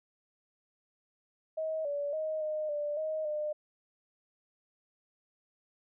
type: tone with pitch steps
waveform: sine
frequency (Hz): 634 / 575 / 626 / 615 / 589 / 626 / 603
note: D#5 / D5 / D#5 / D#5 / D5 / D#5 / D5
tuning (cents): +32 / -37 / +10 / -20 / +5 / +10 / +46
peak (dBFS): -31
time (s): 1.57-3.53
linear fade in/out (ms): 10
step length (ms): 280
effects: none